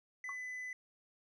triangle tone, 2005 Hz, B6, 26 cents sharp, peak -39 dBFS, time 0.24-0.73 s, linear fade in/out 2 ms
sine tone with exponential decay, 1108.7 Hz, C#6, in tune, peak -38 dBFS, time 0.29-0.37 s, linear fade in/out 1 ms, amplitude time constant 17 ms
effects resampled to 22050 Hz

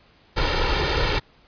pink noise with comb filter, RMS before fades -21 dBFS, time 0.36-1.2 s, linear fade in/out 20 ms, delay 2.2 ms, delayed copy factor +0.65, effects pink hiss -56 dBFS RMS until 1.47 s + resampled to 11025 Hz

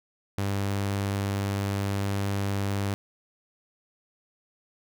sawtooth tone, 99.5 Hz, G2, 26 cents sharp, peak -22 dBFS, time 0.38-2.94 s, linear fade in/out 0 ms, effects none

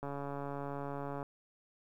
click train, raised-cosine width 1 ms, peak -27 dBFS, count 170, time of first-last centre 0.03-1.229 s, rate 141 Hz, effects 11-bit

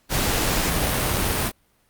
pink noise with amplitude modulation, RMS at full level -21 dBFS, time 0.09-1.52 s, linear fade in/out 50 ms, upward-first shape sine, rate 93.8 Hz, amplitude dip 25%, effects pink hiss -63 dBFS RMS until 1.89 s + Opus 48 kbps

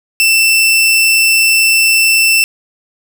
sawtooth tone, 2671 Hz, E7, 22 cents sharp, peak -4 dBFS, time 0.2-2.44 s, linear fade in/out 0 ms, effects none

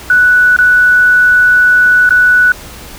sine tone with dropouts, 1480 Hz, F#6, in tune, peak -4 dBFS, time 0.1-2.52 s, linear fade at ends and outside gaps 2 ms, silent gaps 0.564-0.587 / 2.092-2.106 s, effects added 60 Hz sine -37 dBFS peak until 2.98 s + pink hiss -31 dBFS RMS until 2.98 s

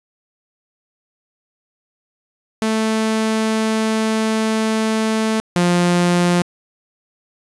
sawtooth tone pair in turn, 220 / 175.79 Hz, A3 / F3, 0 / +12 cents, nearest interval major third, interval 388 cents, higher first, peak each -12 / -9 dBFS, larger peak second, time 2.62-5.4 / 5.56-6.42 s, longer first, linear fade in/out 0 ms, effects resampled to 24000 Hz + 8-bit

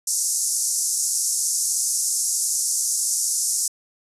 pink band-pass noise, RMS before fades -23 dBFS, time 0.07-3.68 s, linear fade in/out 5 ms, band 5600 to 11000 Hz, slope 48 dB/octave, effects resampled to 32000 Hz

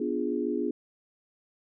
sine chord, B diminished seventh, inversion none, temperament equal, 246.9 / 293.7 / 349.2 / 415.3 Hz, B3 / D4 / F4 / Ab4, 0 / 0 / 0 / 0 cents, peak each -32 dBFS, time 0-0.71 s, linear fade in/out 5 ms, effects none

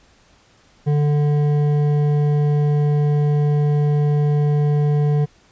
sine tone with hard clipping, 147.2 Hz, D3, 4 cents sharp, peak -16 dBFS, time 0.86-5.26 s, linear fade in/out 20 ms, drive 9 dB, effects pink hiss -54 dBFS RMS until 5.51 s + resampled to 16000 Hz

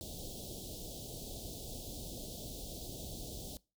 pink band-stop noise, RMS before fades -45 dBFS, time 0.01-3.57 s, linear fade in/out 0 ms, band 710 to 3300 Hz, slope 48 dB/octave, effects noise-tail reverb RT60 0.3 s tail -22 dB re dry

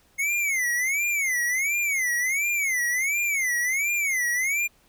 square tone with vibrato, 2143 Hz, C7, 41 cents sharp, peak -23 dBFS, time 0.18-4.68 s, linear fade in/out 20 ms, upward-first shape sine, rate 1.4 Hz, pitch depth 200 cents each way, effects pink hiss -61 dBFS RMS until 4.88 s

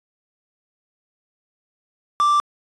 triangle tone with quantisation, 1174.7 Hz, D6, in tune, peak -12 dBFS, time 2.2-2.4 s, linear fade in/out 0 ms, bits 5, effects resampled to 22050 Hz

